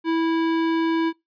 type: tone with hard clipping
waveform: sine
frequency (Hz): 327.8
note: E4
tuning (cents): -10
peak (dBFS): -21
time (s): 0.04-1.13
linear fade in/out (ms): 50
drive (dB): 17
effects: noise-tail reverb RT60 0.2 s tail -24 dB re dry + resampled to 11025 Hz